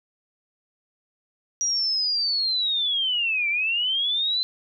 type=linear two-way sweep; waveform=sine; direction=down then up; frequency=5780 to 2300 to 4082 Hz; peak=-21 dBFS; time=1.61-4.43 s; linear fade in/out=0 ms; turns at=3.49 s; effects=none